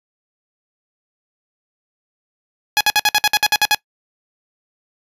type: tone bursts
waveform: 10% pulse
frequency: 838 Hz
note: G#5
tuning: 15 cents sharp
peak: -3 dBFS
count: 11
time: 2.77-3.747 s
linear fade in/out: 0 ms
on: 37 ms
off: 57 ms
effects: noise-tail reverb RT60 0.1 s tail -22 dB re dry + resampled to 32000 Hz